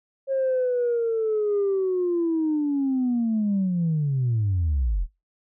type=linear sweep; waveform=sine; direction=down; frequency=543 to 38.25 Hz; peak=-19 dBFS; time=0.27-5.07 s; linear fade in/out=50 ms; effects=noise-tail reverb RT60 0.2 s tail -19 dB re dry + tanh soft clip ceiling -17 dBFS